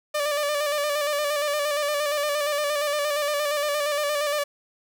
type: tone with vibrato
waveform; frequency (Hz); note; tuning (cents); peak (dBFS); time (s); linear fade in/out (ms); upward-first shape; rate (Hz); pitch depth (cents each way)
sawtooth; 587.3; D5; 0; -19; 0.14-4.44; 10; square; 8.6; 38
effects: 8-bit